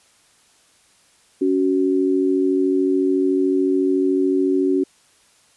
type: tone pair together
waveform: sine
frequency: 280 / 373.8 Hz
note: C#4 / F#4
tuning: +18 / +18 cents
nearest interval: perfect fourth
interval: 500 cents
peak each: -18 dBFS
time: 1.41-4.84 s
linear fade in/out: 10 ms
effects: white hiss -56 dBFS RMS until 5.56 s + resampled to 24000 Hz